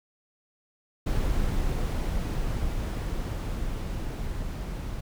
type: noise with level ramp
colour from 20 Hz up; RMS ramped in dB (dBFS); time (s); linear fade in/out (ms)
brown; -26 to -33; 1.06-5.01; 10
effects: none